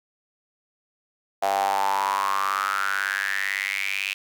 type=tone with high-pass filter sweep; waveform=sawtooth; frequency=98 Hz; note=G2; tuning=in tune; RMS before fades=-25 dBFS; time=1.42-4.14 s; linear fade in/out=10 ms; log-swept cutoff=710 to 2600 Hz; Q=8.1; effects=none